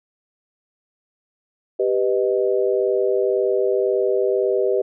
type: chord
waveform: sine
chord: G augmented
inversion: none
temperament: equal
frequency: 392 / 493.9 / 622.3 Hz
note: G4 / B4 / D#5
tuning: 0 / 0 / 0 cents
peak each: -19 / -21 / -24 dBFS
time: 1.79-4.82 s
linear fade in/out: 10 ms
effects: none